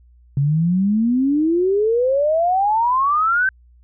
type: exponential sweep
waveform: sine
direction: up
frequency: 135.7 to 1568 Hz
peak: -14 dBFS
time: 0.37-3.49 s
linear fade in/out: 2 ms
effects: added 60 Hz sine -47 dBFS peak until 3.83 s